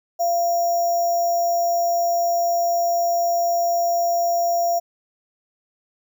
sine tone with sample-and-hold, 688 Hz, F5, 26 cents flat, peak -17 dBFS, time 0.19-4.8 s, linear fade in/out 20 ms, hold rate 6300 Hz, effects none

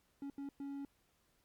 triangle tone bursts at uneven times, 279.3 Hz, C#4, 13 cents sharp, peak -39 dBFS, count 3, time 0.22-0.3 / 0.38-0.49 / 0.6-0.85 s, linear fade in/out 2 ms, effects pink hiss -75 dBFS RMS until 1.44 s + MP3 96 kbps

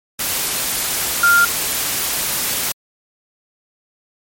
sine tone in noise, 1396.9 Hz, F6, in tune, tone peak -9 dBFS, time 1.23-1.45 s, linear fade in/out 5 ms, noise white, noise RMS -20 dBFS, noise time 0.19-2.72 s, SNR +8 dB, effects MP3 64 kbps

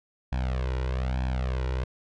sawtooth tone with flanger, 63.8 Hz, C2, 43 cents flat, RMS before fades -28 dBFS, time 0.32-1.84 s, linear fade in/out 5 ms, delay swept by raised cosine 1.2 to 2.1 ms, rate 1.1 Hz, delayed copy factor +0.95, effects low-pass 4000 Hz 12 dB/octave

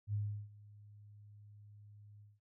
sine tone with ADSR envelope, 103.7 Hz, G#2, 2 cents flat, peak -33 dBFS, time 0.07-2.4 s, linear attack 65 ms, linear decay 350 ms, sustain -22 dB, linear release 190 ms, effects noise-tail reverb RT60 0.2 s tail -22 dB re dry

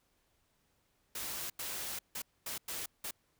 white noise bursts at uneven times, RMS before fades -40 dBFS, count 6, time 1.15-1.5 / 1.59-1.99 / 2.15-2.22 / 2.46-2.58 / 2.68-2.86 / 3.04-3.11 s, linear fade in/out 5 ms, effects pink hiss -75 dBFS RMS until 3.39 s

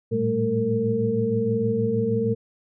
sine tone cluster, 110.3 / 116.7 / 199.6 / 220.9 / 455.8 Hz, A2 / A#2 / G3 / A3 / A#4, +5 / +2 / +32 / +7 / -39 cents, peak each -32 / -28 / -30 / -26 / -23 dBFS, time 0.11-2.35 s, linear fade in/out 20 ms, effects none

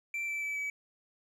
triangle tone with pitch steps, 2345 / 2325 / 2305 / 2285 Hz, D7 / D7 / D7 / D7, -3 / -18 / -33 / -48 cents, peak -31 dBFS, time 0.14-0.7 s, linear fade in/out 2 ms, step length 140 ms, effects none

